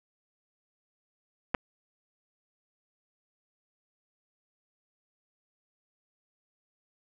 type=clicks; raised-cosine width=0.5 ms; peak=-16 / -10 dBFS; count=2; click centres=1.544 / 1.548 s; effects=none